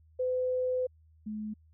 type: tone pair in turn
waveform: sine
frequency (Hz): 507 / 213.6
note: B4 / G#3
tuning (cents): +45 / +49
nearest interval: octave + minor third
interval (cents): 1496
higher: first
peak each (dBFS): -27 / -34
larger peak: first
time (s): 0.19-0.87 / 1.26-1.54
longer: first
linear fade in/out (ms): 10
effects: added 79 Hz sine -58 dBFS peak until 1.73 s

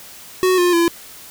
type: tone with pitch steps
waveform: square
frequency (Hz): 370 / 354.1 / 338.9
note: F#4 / F4 / E4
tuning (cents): 0 / +24 / +48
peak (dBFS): -13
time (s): 0.43-0.88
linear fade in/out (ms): 0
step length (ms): 150
effects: white hiss -39 dBFS RMS until 1.3 s

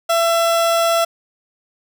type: tone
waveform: 30% pulse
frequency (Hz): 671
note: E5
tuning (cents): +31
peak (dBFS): -11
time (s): 0.09-1.05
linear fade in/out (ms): 10
effects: none

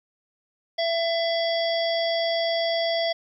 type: harmonic tone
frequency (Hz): 669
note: E5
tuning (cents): +25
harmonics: 1 / 3 / 5 / 7 / 8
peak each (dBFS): -23 / -32 / -30 / -33 / -37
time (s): 0.78-3.13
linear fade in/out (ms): 10
effects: 10-bit

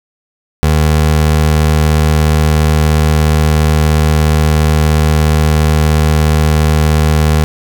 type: tone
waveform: 25% pulse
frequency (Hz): 77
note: D#2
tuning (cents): -17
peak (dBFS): -4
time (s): 0.63-7.44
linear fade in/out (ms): 0
effects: none

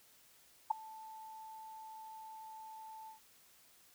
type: tone with ADSR envelope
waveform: sine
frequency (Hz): 880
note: A5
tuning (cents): 0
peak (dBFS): -24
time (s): 0.7-3.2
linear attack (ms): 11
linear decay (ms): 5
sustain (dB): -24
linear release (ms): 120
effects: white hiss -65 dBFS RMS until 3.94 s

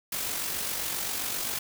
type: noise with amplitude modulation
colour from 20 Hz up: white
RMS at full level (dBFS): -30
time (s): 0.12-1.59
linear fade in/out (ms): 5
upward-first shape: sine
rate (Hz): 47.5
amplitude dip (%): 40
effects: none

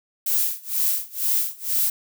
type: noise with tremolo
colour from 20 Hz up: violet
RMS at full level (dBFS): -20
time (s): 0.26-1.9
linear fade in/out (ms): 5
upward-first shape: sine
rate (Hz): 2.1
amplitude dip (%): 95
effects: none

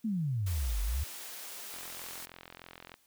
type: exponential two-way sweep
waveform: sine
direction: down then up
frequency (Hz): 233.1 to 46.25 to 78.1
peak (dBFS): -29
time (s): 0.04-1.04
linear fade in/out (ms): 10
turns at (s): 0.81
type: high-pass noise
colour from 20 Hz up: white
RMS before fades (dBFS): -44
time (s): 0.46-2.26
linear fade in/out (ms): 10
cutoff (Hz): 320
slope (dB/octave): 12
type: click train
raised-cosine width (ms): 0.3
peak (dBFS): -30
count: 53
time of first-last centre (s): 1.74-2.941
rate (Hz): 43.3
effects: white hiss -68 dBFS RMS until 3.06 s

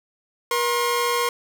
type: tone pair together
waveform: sawtooth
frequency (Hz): 478.3 / 1070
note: A#4 / C6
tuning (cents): +44 / +38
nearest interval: octave + major second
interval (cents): 1394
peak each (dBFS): -19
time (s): 0.51-1.29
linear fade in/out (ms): 2
effects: none

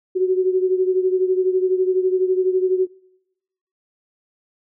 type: beating tone pair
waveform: sine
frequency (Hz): 370 / 382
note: F#4 / G4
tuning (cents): 0 / -45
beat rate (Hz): 12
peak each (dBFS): -16 / -22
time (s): 0.15-2.87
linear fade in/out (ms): 20
effects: noise-tail reverb RT60 0.9 s tail -24 dB re dry

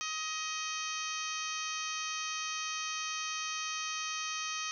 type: harmonic tone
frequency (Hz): 629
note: D#5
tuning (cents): +19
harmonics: 2 / 3 / 4 / 5 / 6 / 7 / 8 / 9 / 10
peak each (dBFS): -40 / -45 / -41 / -43 / -48 / -47 / -49 / -44 / -43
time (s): 0.01-4.71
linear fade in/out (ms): 0
effects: none

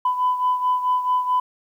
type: beating tone pair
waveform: sine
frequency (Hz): 1000 / 1004.6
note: B5 / B5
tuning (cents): +21 / +29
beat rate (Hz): 4.6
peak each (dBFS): -18 / -24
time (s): 0.05-1.4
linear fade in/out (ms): 5
effects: tanh soft clip ceiling -12 dBFS + 9-bit

